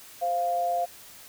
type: tone pair together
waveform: sine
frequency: 520.1 / 697 Hz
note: C5 / F5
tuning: -10 / -4 cents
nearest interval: perfect fourth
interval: 506 cents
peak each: -33 / -24 dBFS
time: 0.21-0.86 s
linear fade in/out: 20 ms
effects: white hiss -48 dBFS RMS until 1.28 s